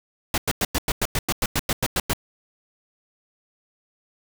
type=noise bursts; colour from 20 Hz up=pink; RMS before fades=-22 dBFS; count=14; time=0.34-2.134 s; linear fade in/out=2 ms; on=39 ms; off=96 ms; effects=none